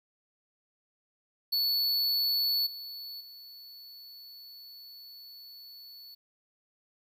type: tone with level steps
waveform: square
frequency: 4435 Hz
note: C#8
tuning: in tune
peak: -26 / -40 / -47 dBFS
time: 1.52-6.15 s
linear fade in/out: 10 ms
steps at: 2.66 / 3.2 s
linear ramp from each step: 10 ms
effects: 11-bit